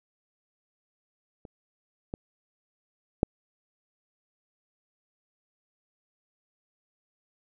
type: clicks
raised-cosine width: 2 ms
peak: -30 / -20 / -7 dBFS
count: 3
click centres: 1.452 / 2.139 / 3.231 s
effects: none